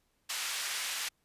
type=band-pass noise; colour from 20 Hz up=pink; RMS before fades=-36 dBFS; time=0.29-1.09 s; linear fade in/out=10 ms; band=1700 to 11000 Hz; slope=12 dB/octave; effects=pink hiss -75 dBFS RMS until 1.24 s + resampled to 32000 Hz